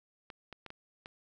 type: clicks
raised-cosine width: 0.3 ms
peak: -29 dBFS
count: 5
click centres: 0.302 / 0.527 / 0.663 / 0.704 / 1.059 s
effects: none